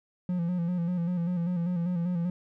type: tone with vibrato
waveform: triangle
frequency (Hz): 174.61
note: F3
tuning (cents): 0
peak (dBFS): -24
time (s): 0.29-2.3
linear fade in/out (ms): 2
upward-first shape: square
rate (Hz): 5.1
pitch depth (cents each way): 51
effects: none